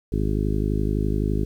harmonic tone, 51.8 Hz, G#1, 4 cents flat, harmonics 1 / 2 / 3 / 4 / 5 / 6 / 7 / 8, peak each -24 / -27 / -29 / -30 / -31 / -32 / -32 / -33 dBFS, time 0.12-1.45 s, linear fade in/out 5 ms, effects 9-bit

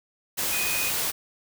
sine tone in noise, 2489 Hz, D#7, in tune, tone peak -29 dBFS, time 0.51-0.91 s, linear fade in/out 20 ms, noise white, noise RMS -27 dBFS, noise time 0.37-1.12 s, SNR -5 dB, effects none

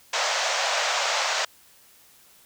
pink band-pass noise, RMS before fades -25 dBFS, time 0.13-1.45 s, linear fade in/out 5 ms, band 550 to 7100 Hz, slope 48 dB/octave, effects white hiss -55 dBFS RMS until 2.45 s

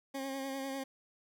20% pulse tone with vibrato, 270.2 Hz, C#4, 44 cents flat, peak -32 dBFS, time 0.14-0.84 s, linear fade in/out 10 ms, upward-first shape sine, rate 10 Hz, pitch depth 27 cents each way, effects none

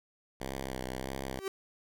5% pulse tone with vibrato, 65.41 Hz, C2, in tune, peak -25 dBFS, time 0.4-1.4 s, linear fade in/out 10 ms, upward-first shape sine, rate 1.6 Hz, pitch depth 44 cents each way
45% pulse tone with exponential growth, 386.3 Hz, G4, 25 cents flat, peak -29 dBFS, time 1.32-1.48 s, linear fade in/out 2 ms, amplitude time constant 34 ms
effects none

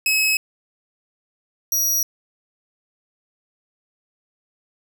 sawtooth tone pair in turn, 2566 / 5760 Hz, E7 / F#8, -47 / -47 cents, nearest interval octave + major second, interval 1400 cents, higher second, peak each -13 / -15 dBFS, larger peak first, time 0.06-0.37 / 1.72-2.03 s, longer neither, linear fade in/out 2 ms, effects none

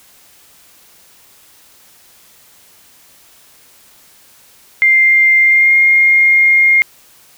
sine tone with pitch glide, 2101 to 2128 Hz, C7 to C7, +7 to +29 cents, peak -6 dBFS, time 4.82-6.82 s, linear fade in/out 0 ms, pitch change +22 cents, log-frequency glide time 5.46-5.74 s, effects white hiss -46 dBFS RMS until 7.37 s

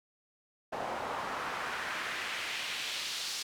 pink noise with band-pass filter sweep, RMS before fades -37 dBFS, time 0.72-3.43 s, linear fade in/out 10 ms, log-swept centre 700 to 4900 Hz, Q 1.4, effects none

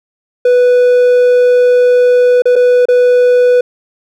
triangle tone with dropouts, 493.9 Hz, B4, in tune, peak -3 dBFS, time 0.45-3.61 s, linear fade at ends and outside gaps 5 ms, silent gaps 2.421-2.455 / 2.557-2.561 / 2.855-2.885 s, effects none

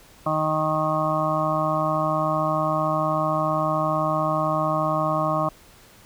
harmonic tone, 155.56 Hz, D#3, in tune, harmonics 1 / 2 / 4 / 5 / 6 / 7 / 8, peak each -28 / -30 / -25 / -30 / -36 / -25 / -30 dBFS, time 0.26-5.49 s, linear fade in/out 5 ms, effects pink hiss -51 dBFS RMS until 6.05 s

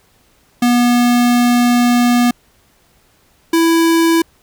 square tone pair in turn, 242.3 / 330.7 Hz, B3 / E4, -33 / +6 cents, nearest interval perfect fourth, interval 539 cents, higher second, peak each -10 dBFS, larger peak neither, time 0.62-2.31 / 3.53-4.22 s, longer first, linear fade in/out 5 ms, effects pink hiss -54 dBFS RMS until 4.42 s

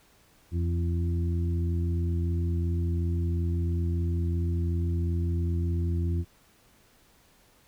harmonic tone with a mistuned harmonic, 85.3 Hz, F2, 40 cents flat, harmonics 1 / 2 / 3 / 4, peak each -25 / -34 / -40 / -38 dBFS, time 0.51-6.25 s, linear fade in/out 50 ms, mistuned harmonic 3, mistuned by +16 cents, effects pink hiss -61 dBFS RMS until 7.67 s

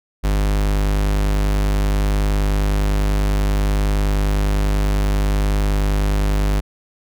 45% pulse tone, 50.3 Hz, G1, 45 cents sharp, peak -15 dBFS, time 0.23-6.61 s, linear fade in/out 20 ms, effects none

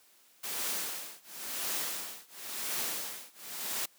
white noise with tremolo, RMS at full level -33 dBFS, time 0.43-3.86 s, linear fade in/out 10 ms, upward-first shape triangle, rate 0.95 Hz, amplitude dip 100%, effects white hiss -63 dBFS RMS until 3.98 s + high-pass 200 Hz 12 dB/octave

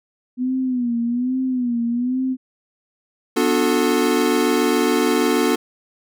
sine tone with vibrato, 246.9 Hz, B3, in tune, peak -18 dBFS, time 0.37-2.37 s, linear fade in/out 50 ms, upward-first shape sine, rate 1.2 Hz, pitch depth 95 cents each way
square chord, B minor seventh, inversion none, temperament equal with one note detuned, 246.9 / 293.7 / 361.3 / 440 Hz, B3 / D4 / F#4 / A4, 0 / 0 / -41 / 0 cents, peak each -22 dBFS, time 3.36-5.56 s, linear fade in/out 10 ms
effects none

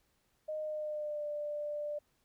sine tone with pitch glide, 617 to 591.9 Hz, D#5 to D5, -15 to +13 cents, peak -35 dBFS, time 0.48-1.99 s, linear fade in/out 10 ms, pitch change -72 cents, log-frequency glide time 0.59-1.26 s, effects pink hiss -75 dBFS RMS until 2.24 s

